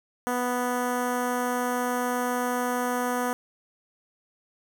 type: tone with notch filter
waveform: 10% pulse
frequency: 246.9 Hz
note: B3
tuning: in tune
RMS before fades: -27 dBFS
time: 0.27-3.33 s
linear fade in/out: 0 ms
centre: 3900 Hz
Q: 0.88
effects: none